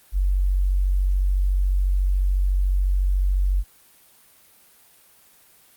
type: tone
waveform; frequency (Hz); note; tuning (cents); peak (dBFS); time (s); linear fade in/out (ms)
sine; 46.98; F#1; +27; -17; 0.12-3.64; 50
effects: white hiss -54 dBFS RMS until 5.76 s + Opus 32 kbps